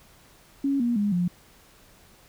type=tone with pitch steps; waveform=sine; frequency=277.2 / 238.5 / 205.3 / 176.65 Hz; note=C#4 / A#3 / G#3 / F3; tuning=0 / +40 / -20 / +20 cents; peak=-21 dBFS; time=0.64-1.28 s; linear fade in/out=5 ms; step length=160 ms; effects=pink hiss -55 dBFS RMS until 2.28 s